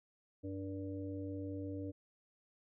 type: harmonic tone with a mistuned harmonic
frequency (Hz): 97.4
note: G2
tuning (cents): -11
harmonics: 1 / 3 / 5 / 6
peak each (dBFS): -44 / -42 / -48 / -53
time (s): 0.43-1.92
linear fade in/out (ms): 20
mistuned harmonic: 5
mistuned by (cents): -30
effects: none